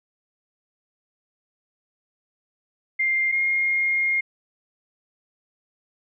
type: tone pair in turn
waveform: sine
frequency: 2105 / 2133 Hz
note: C7 / C7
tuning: +10 / +33 cents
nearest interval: unison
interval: 23 cents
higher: second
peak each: -19 dBFS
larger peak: neither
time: 2.99-3.32 / 3.32-4.21 s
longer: second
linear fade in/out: 10 ms
effects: none